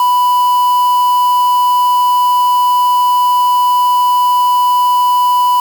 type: tone with quantisation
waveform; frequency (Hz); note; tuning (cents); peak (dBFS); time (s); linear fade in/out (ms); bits
triangle; 989; B5; +2; -6; 0-5.6; 2; 4
effects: none